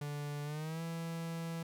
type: tone with pitch glide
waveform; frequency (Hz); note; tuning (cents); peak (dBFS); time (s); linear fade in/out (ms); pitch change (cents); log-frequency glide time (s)
45% pulse; 145.9 to 165.67; D3 to E3; -11 to +9; -38; 0.01-1.63; 5; +220; 0.44-0.82
effects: none